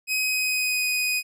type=tone with pitch glide; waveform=sawtooth; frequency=2526 to 2494 Hz; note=D#7 to D#7; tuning=+26 to +3 cents; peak=-19 dBFS; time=0.07-1.23 s; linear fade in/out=50 ms; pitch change=-23 cents; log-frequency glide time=0.24-0.87 s; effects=none